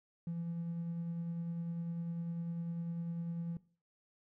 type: tone with tremolo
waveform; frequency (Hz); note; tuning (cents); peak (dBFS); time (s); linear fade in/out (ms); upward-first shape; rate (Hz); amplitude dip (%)
triangle; 169; E3; +43; -32; 0.27-3.57; 2; sine; 10; 40
effects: noise-tail reverb RT60 0.4 s tail -20 dB re dry + tanh soft clip ceiling -32 dBFS